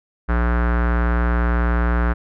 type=tone with low-pass filter; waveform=square; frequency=59.3 Hz; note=A#1; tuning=30 cents sharp; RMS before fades=-18 dBFS; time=0.28-2.14 s; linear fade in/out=20 ms; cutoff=1500 Hz; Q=3.6; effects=none